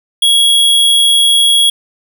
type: tone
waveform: square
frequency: 3322 Hz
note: G#7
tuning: in tune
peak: -7 dBFS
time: 0.22-1.7 s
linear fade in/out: 5 ms
effects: none